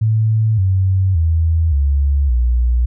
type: tone with pitch steps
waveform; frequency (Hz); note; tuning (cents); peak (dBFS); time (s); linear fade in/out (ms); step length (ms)
sine; 110 / 94.66 / 81.46 / 70.1 / 60.33; A2 / F#2 / E2 / C#2 / B1; 0 / +40 / -20 / +20 / -40; -11; 0.01-2.86; 10; 570
effects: none